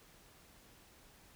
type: silence
effects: pink hiss -62 dBFS RMS until 1.35 s